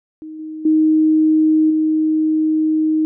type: tone with level steps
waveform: sine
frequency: 312.6 Hz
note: D#4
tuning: 8 cents sharp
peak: -29 / -26 / -10 / -13 dBFS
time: 0.22-3.05 s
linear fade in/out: 0 ms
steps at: 0.39 / 0.65 / 1.7 s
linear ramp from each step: 5 ms
effects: none